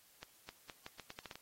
accelerating click train, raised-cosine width 0.2 ms, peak -29 dBFS, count 10, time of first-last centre 0.23-1.356 s, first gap 260 ms, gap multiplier 0.8, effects white hiss -66 dBFS RMS until 1.41 s + AAC 48 kbps

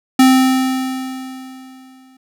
square tone with exponential decay, 260.5 Hz, C4, 7 cents flat, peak -6 dBFS, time 0.19-2.17 s, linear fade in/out 5 ms, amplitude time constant 430 ms, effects none

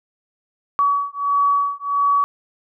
sine beating tone pair, 1134 / 1135.5 Hz, C#6 / C#6, +39 / +41 cents, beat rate 1.5 Hz, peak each -19 dBFS, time 0.79-2.24 s, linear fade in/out 0 ms, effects none

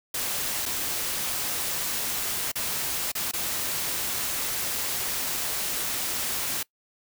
white noise with dropouts, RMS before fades -29 dBFS, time 0.14-6.63 s, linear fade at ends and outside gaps 5 ms, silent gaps 0.656-0.66 / 2.518-2.555 / 3.119-3.151 / 3.314-3.334 s, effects noise-tail reverb RT60 0.1 s tail -23 dB re dry

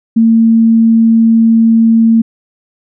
sine tone, 226.6 Hz, A#3, 49 cents flat, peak -4 dBFS, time 0.16-2.22 s, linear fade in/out 10 ms, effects none

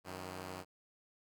5% pulse tone pair together, 92.5 / 156.92 Hz, F#2 / D#3, 0 / +15 cents, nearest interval major sixth, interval 915 cents, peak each -33 / -38 dBFS, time 0.04-0.65 s, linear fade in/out 50 ms, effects none

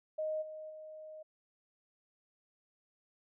sine tone with level steps, 622.3 Hz, D#5, in tune, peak -33 / -43 / -46 dBFS, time 0.18-1.23 s, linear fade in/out 10 ms, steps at 0.41 / 0.69 s, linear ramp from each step 20 ms, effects none

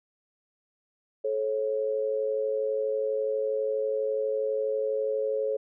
sine tone pair together, 432.8 / 545 Hz, A4 / C#5, -29 / -29 cents, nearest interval major third, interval 400 cents, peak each -28 / -28 dBFS, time 1.24-5.57 s, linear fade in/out 10 ms, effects none

